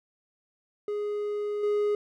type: tone with level steps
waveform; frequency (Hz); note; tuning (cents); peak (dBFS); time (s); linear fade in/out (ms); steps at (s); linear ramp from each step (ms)
triangle; 415.3; G#4; 0; -26 / -21; 0.88-1.95; 2; 1.63; 5
effects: none